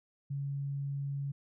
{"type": "tone", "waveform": "sine", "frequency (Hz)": 140, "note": "C#3", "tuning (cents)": 18, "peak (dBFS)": -33, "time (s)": [0.3, 1.32], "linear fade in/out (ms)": 10, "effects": []}